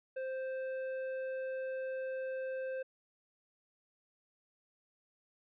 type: tone with hard clipping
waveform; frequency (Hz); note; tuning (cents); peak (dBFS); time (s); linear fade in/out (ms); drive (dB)
sine; 523.3; C5; 0; -38; 0.16-2.83; 10; 8
effects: resampled to 8000 Hz